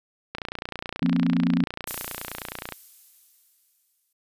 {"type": "click train", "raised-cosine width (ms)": 0.3, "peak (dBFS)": -15, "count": 71, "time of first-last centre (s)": [0.35, 2.723], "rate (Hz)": 29.5}
{"type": "chord", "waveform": "sine", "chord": "F suspended fourth", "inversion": "none", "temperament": "just", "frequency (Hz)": [174.61, 232.8, 261.9], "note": ["F3", "Bb3", "C4"], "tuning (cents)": [0, -2, 2], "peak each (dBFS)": [-23, -25, -23], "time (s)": [1.02, 1.64], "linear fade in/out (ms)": 2}
{"type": "noise with exponential decay", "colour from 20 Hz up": "violet", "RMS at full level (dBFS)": -29, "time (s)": [1.87, 4.13], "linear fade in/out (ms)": 5, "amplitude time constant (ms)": 490}
{"effects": ["resampled to 32000 Hz"]}